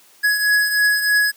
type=beating tone pair; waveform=square; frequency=1677 / 1680.2 Hz; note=G#6 / G#6; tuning=+16 / +20 cents; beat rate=3.2 Hz; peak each=-16 / -23 dBFS; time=0.23-1.32 s; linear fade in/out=20 ms; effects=white hiss -51 dBFS RMS until 1.36 s + high-pass 200 Hz 12 dB/octave